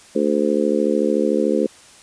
harmonic tone, 73.6 Hz, D2, 4 cents sharp, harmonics 3 / 4 / 5 / 6 / 7, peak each -22 / -22 / -22 / -22 / -22 dBFS, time 0.15-1.67 s, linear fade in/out 10 ms, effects white hiss -46 dBFS RMS until 2.02 s + resampled to 22050 Hz

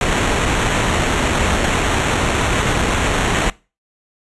pink noise with sample-and-hold, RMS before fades -17 dBFS, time 0.01-3.5 s, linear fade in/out 2 ms, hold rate 4900 Hz, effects noise-tail reverb RT60 0.3 s tail -22 dB re dry + resampled to 24000 Hz

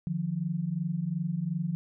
sine tone pair together, 152.5 / 175.25 Hz, D#3 / F3, -34 / +6 cents, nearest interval major second, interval 240 cents, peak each -32 / -30 dBFS, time 0.07-1.75 s, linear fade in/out 0 ms, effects none

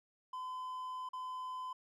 triangle tone with dropouts, 1018 Hz, C6, 48 cents flat, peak -38 dBFS, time 0.33-1.73 s, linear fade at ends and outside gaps 5 ms, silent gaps 1.09-1.132 s, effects none

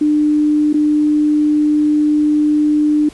sine tone with dropouts, 300 Hz, D4, 37 cents sharp, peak -10 dBFS, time 0.01-3.09 s, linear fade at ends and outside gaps 5 ms, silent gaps 0.73-0.741 s, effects pink hiss -42 dBFS RMS until 3.13 s + resampled to 24000 Hz

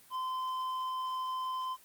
sine tone with tanh clipping, 1030 Hz, C6, 28 cents flat, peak -34 dBFS, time 0.1-1.77 s, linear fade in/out 50 ms, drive 7 dB, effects white hiss -59 dBFS RMS until 1.84 s + Opus 24 kbps

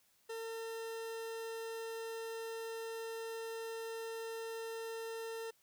40% pulse tone, 452.9 Hz, A#4, 50 cents flat, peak -40 dBFS, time 0.29-5.51 s, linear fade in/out 10 ms, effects white hiss -72 dBFS RMS until 5.62 s

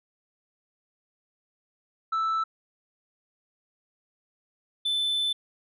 sine tone pair in turn, 1318.5 / 3520 Hz, E6 / A7, 0 / 0 cents, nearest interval octave + perfect fourth, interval 1700 cents, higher second, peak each -21 dBFS, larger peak neither, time 2.12-2.44 / 4.85-5.33 s, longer second, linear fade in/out 10 ms, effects tanh soft clip ceiling -23 dBFS

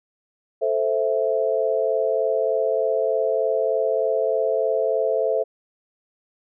sine chord, A minor, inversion none, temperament equal, 440 / 523.3 / 659.3 Hz, A4 / C5 / E5, 0 / 0 / 0 cents, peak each -23 dBFS, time 0.61-5.44 s, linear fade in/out 20 ms, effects none

